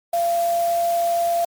sine tone in noise, 685 Hz, F5, 34 cents flat, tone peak -17 dBFS, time 0.13-1.45 s, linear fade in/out 5 ms, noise white, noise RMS -35 dBFS, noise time 0.13-1.45 s, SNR +15 dB, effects MP3 96 kbps

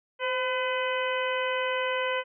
harmonic tone with a mistuned harmonic, 505 Hz, B4, 39 cents sharp, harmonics 1 / 2 / 3 / 4 / 5 / 6, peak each -29 / -32 / -34 / -35 / -36 / -37 dBFS, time 0.19-2.24 s, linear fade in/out 50 ms, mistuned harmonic 1, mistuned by +40 cents, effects none

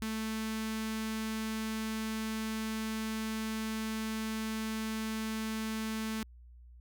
sawtooth tone with notch filter, 220 Hz, A3, in tune, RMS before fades -36 dBFS, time 0.02-6.23 s, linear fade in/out 0 ms, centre 580 Hz, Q 0.7, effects added 60 Hz sine -51 dBFS peak until 6.8 s

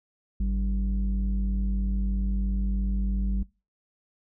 sine tone pair together, 51.53 / 194.2 Hz, G#1 / G3, -13 / -16 cents, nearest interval octave + major seventh, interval 2297 cents, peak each -22 / -30 dBFS, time 0.4-3.43 s, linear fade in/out 5 ms, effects noise-tail reverb RT60 0.3 s tail -24 dB re dry + tanh soft clip ceiling -19 dBFS

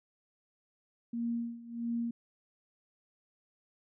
sine tone with tremolo, 234.2 Hz, A#3, 8 cents sharp, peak -30 dBFS, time 1.13-2.11 s, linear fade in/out 5 ms, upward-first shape sine, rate 1.5 Hz, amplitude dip 85%, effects none

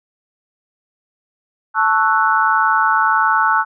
sine chord, F# minor seventh, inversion first, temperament equal, 880 / 1108.7 / 1318.5 / 1480 Hz, A5 / C#6 / E6 / F#6, 0 / 0 / 0 / 0 cents, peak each -17 / -19 / -17 / -17 dBFS, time 1.74-3.65 s, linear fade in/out 50 ms, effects none

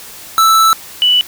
square / sine tone pair in turn, 1318.5 / 2966 Hz, E6 / F#7, 0 / +4 cents, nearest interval octave + major second, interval 1404 cents, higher second, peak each -7 dBFS, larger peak neither, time 0.38-0.73 / 1.02-1.21 s, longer first, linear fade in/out 0 ms, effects white hiss -33 dBFS RMS until 1.27 s

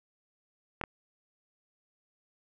clicks, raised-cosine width 0.5 ms, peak -18 dBFS, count 2, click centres 0.813 / 0.838 s, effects none

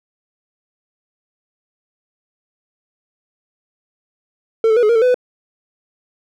triangle tone with pitch steps, 449.7 / 437.5 / 483.7 / 423.9 / 468.9 / 445.3 / 502 / 498.4 Hz, A4 / A4 / B4 / G#4 / A#4 / A4 / B4 / B4, +38 / -10 / -36 / +35 / +10 / +21 / +28 / +16 cents, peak -8 dBFS, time 4.64-5.144 s, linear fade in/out 2 ms, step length 63 ms, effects none

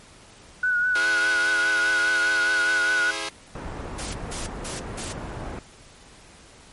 sine tone with vibrato, 1469 Hz, F#6, 13 cents flat, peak -19 dBFS, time 0.63-3.11 s, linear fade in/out 5 ms, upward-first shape triangle, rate 4.9 Hz, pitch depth 42 cents each way
5% pulse chord, E augmented, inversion none, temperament equal with one note detuned, 329.6 / 415.3 / 535.5 Hz, E4 / G#4 / B#4, 0 / 0 / +40 cents, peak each -21 dBFS, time 0.95-3.29 s, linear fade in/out 5 ms
pink low-pass noise, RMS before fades -34 dBFS, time 3.55-5.59 s, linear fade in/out 2 ms, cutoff 1400 Hz, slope 12 dB/octave
white noise bursts, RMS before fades -33 dBFS, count 4, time 3.98-5.13 s, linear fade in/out 10 ms, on 160 ms, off 170 ms
effects pink hiss -49 dBFS RMS until 6.72 s + MP3 48 kbps

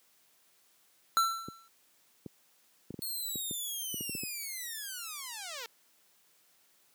square tone with exponential decay, 1343 Hz, E6, 32 cents sharp, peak -22 dBFS, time 1.17-1.68 s, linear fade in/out 0 ms, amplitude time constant 110 ms
clicks, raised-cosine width 3 ms, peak -26 dBFS, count 12, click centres 1.485 / 2.262 / 2.906 / 2.942 / 2.991 / 3.357 / 3.511 / 3.943 / 4.009 / 4.095 / 4.151 / 4.235 s
5% pulse linear sweep, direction down, 4337 to 440 Hz, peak -28 dBFS, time 3.02-5.66 s, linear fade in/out 0 ms
effects white hiss -67 dBFS RMS until 6.94 s + high-pass 150 Hz 12 dB/octave

